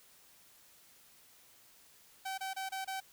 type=tone bursts; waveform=sawtooth; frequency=768 Hz; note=G5; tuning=36 cents flat; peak=-33 dBFS; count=5; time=2.25-3.004 s; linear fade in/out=10 ms; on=130 ms; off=26 ms; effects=white hiss -62 dBFS RMS until 3.12 s